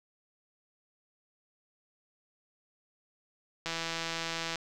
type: click train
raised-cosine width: 0.2 ms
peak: -17 dBFS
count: 149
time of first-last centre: 3.66-4.557 s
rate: 165 Hz
effects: none